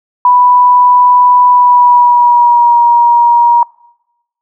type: tone with pitch glide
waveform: sine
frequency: 987.8 to 949.2 Hz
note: B5 to A#5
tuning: 0 to +31 cents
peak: -3 dBFS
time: 0.25-3.63 s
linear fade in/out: 2 ms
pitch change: -69 cents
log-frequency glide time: 1.49-2.78 s
effects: noise-tail reverb RT60 0.9 s tail -24 dB re dry